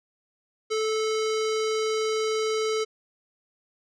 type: tone with low-pass filter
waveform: square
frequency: 436.7 Hz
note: A4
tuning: 13 cents flat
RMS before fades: -26 dBFS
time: 0.7-2.85 s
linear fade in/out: 20 ms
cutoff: 5800 Hz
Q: 1.8
effects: none